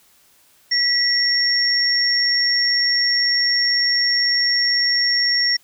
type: tone pair together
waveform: sine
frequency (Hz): 1951 / 5518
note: B6 / F8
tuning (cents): -22 / -22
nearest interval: octave + tritone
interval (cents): 1800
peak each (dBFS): -21 / -16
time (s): 0.71-5.57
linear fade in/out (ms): 10
effects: white hiss -55 dBFS RMS until 5.63 s